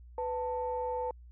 sine tone pair together, 498 / 887.3 Hz, B4 / A5, +14 / +14 cents, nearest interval minor seventh, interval 1000 cents, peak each -33 / -34 dBFS, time 0.18-1.11 s, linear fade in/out 2 ms, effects tanh soft clip ceiling -23 dBFS + added 60 Hz sine -49 dBFS peak until 1.31 s

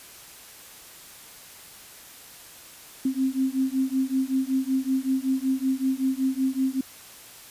sine beating tone pair, 261.6 / 266.9 Hz, C4 / C4, 0 / +35 cents, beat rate 5.3 Hz, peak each -25 dBFS, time 3.05-6.81 s, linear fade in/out 5 ms, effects white hiss -46 dBFS RMS until 7.5 s + resampled to 32000 Hz

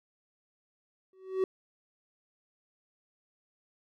triangle tone with exponential growth, 378 Hz, F#4, 37 cents sharp, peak -20 dBFS, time 1.13-1.44 s, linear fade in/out 2 ms, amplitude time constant 67 ms, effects none

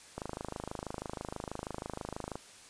click train, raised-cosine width 1 ms, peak -23 dBFS, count 58, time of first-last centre 0.18-2.356 s, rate 26.2 Hz, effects white hiss -54 dBFS RMS until 2.69 s + resampled to 22050 Hz

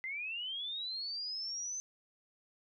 sine linear sweep, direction up, 2025 to 6190 Hz, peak -37 dBFS, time 0.04-1.8 s, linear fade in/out 0 ms, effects none

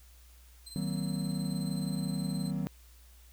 25% pulse tone with tremolo, 4108 Hz, C8, 33 cents flat, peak -38 dBFS, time 0.66-2.51 s, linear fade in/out 10 ms, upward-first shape sine, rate 19 Hz, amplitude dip 65%
triangle chord, C half-diminished seventh, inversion first, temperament just, 156.98 / 188.37 / 235.5 / 261.6 Hz, Eb3 / Gb3 / Bb3 / C4, +16 / +31 / +18 / 0 cents, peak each -33 / -32 / -38 / -38 dBFS, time 0.76-2.67 s, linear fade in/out 0 ms
effects added 60 Hz sine -54 dBFS peak until 3.32 s + white hiss -62 dBFS RMS until 3.32 s

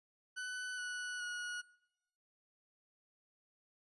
40% pulse tone with pitch steps, 1498 / 1475.7 / 1453.7 Hz, F#6 / F#6 / F#6, +21 / -5 / -31 cents, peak -39 dBFS, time 0.36-1.62 s, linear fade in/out 20 ms, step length 420 ms, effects noise-tail reverb RT60 0.9 s tail -22 dB re dry + resampled to 24000 Hz

